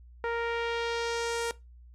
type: tone with low-pass filter sweep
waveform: sawtooth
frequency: 466.2 Hz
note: A#4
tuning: in tune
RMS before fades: -31 dBFS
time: 0.24-1.51 s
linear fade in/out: 0 ms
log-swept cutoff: 1700 to 10000 Hz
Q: 1.3
effects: noise-tail reverb RT60 0.2 s tail -18 dB re dry + added 60 Hz sine -49 dBFS peak until 1.94 s